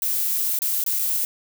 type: noise with dropouts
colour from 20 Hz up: violet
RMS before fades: -23 dBFS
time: 0.02-1.25 s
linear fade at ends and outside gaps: 1 ms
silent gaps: 0.589-0.619 / 0.839-0.863 / 0.989-0.993 s
effects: none